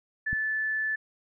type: tone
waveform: sine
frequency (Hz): 1745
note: A6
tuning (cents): -15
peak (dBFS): -26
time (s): 0.26-0.96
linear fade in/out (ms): 10
type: click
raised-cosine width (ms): 5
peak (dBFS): -22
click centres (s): 0.33
effects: none